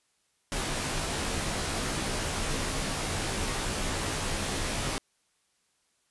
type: noise with comb filter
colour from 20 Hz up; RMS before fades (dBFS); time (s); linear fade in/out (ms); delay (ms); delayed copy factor
pink; -31; 0.52-4.98; 0; 17; -0.75
effects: white hiss -72 dBFS RMS until 6.1 s + resampled to 24000 Hz